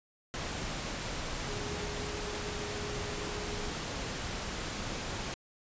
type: tone in noise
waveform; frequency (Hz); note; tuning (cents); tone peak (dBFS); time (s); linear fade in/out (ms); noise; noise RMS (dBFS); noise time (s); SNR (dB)
sine; 415.3; G#4; 0; -42; 1.48-3.7; 0; pink; -37; 0.34-5.34; -8
effects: resampled to 16000 Hz